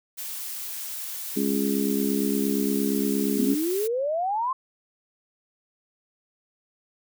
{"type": "noise", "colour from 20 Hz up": "blue", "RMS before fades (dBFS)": -34, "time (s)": [0.17, 3.88], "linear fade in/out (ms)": 20}
{"type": "harmonic tone", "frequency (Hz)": 68.6, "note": "C#2", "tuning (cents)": -17, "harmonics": [3, 4, 5, 6], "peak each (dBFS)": [-26, -26, -32, -29], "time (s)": [1.36, 3.55], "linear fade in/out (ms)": 10}
{"type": "exponential sweep", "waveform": "sine", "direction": "up", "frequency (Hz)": [233.1, 1075], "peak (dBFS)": -23, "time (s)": [3.38, 4.53], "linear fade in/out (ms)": 5}
{"effects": []}